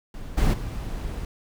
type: noise with level steps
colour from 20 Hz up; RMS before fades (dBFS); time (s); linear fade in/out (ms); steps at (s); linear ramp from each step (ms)
brown; -36 / -19 / -31; 0.14-1.25; 2; 0.37 / 0.53; 10
effects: none